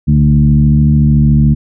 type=tone with frequency modulation; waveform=sine; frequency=146.83 Hz; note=D3; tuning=in tune; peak=-5 dBFS; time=0.07-1.55 s; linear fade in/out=20 ms; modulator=73.7 Hz; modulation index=1.1; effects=none